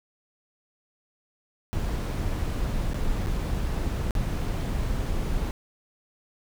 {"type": "noise with dropouts", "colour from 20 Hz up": "brown", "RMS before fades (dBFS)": -27, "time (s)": [1.73, 5.51], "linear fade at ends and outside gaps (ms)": 0, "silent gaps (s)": [[2.934, 2.944], [3.261, 3.27], [4.108, 4.152]], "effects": []}